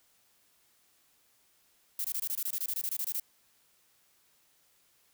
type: noise bursts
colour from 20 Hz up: violet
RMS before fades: -33 dBFS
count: 16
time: 1.99-3.199 s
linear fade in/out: 2 ms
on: 54 ms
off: 23 ms
effects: white hiss -68 dBFS RMS until 5.13 s